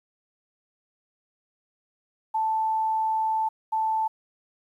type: tone bursts at uneven times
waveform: sine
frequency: 880 Hz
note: A5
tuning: in tune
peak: -22 dBFS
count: 2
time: 2.34-3.49 / 3.72-4.08 s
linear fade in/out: 10 ms
effects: 10-bit